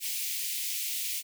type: high-pass noise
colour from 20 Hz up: white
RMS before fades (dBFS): -33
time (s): 0-1.23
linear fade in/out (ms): 50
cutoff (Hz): 2100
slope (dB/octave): 48
effects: none